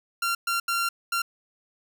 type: tone bursts at uneven times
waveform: sawtooth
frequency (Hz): 1378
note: F6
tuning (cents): -24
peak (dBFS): -20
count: 4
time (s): 0.22-0.35 / 0.47-0.6 / 0.68-0.89 / 1.12-1.22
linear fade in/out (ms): 5
effects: none